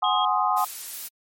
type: chord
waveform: sine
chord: Ab dominant seventh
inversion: third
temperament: equal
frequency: 740 / 830.6 / 1046.5 / 1244.5 Hz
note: Gb5 / Ab5 / C6 / Eb6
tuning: 0 / 0 / 0 / 0 cents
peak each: -25 dBFS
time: 0.02-0.65 s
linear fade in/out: 10 ms
type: tone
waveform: sine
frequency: 3264 Hz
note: G#7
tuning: 31 cents flat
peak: -27 dBFS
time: 0.04-0.25 s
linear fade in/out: 2 ms
type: noise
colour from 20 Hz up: blue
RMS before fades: -34 dBFS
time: 0.56-1.09 s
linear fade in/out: 20 ms
effects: MP3 64 kbps